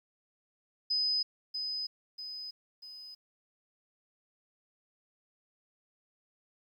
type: tone with echo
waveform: sine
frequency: 5020 Hz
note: D#8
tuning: 15 cents sharp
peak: -27 dBFS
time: 0.9-1.23 s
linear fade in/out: 10 ms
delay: 640 ms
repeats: 3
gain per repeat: -6 dB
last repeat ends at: 3.15 s
effects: 11-bit